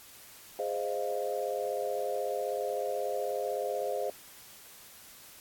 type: chord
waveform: sine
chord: F minor seventh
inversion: first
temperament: equal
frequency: 415.3 / 523.3 / 622.3 / 698.5 Hz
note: Ab4 / C5 / Eb5 / F5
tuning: 0 / 0 / 0 / 0 cents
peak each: -36 / -34 / -36 / -37 dBFS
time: 0.59-4.1 s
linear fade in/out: 2 ms
effects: white hiss -52 dBFS RMS until 5.4 s + AAC 64 kbps